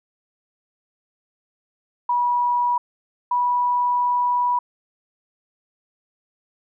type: tone pair in turn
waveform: sine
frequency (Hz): 971 / 978.3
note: B5 / B5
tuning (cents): -30 / -17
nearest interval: unison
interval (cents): 13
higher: second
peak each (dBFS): -17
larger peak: neither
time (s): 2.09-2.78 / 3.31-4.59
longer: second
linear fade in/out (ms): 5
effects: none